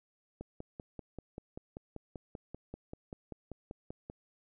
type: click train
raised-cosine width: 2 ms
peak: -29 dBFS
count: 20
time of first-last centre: 0.41-4.099 s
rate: 5.15 Hz
effects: none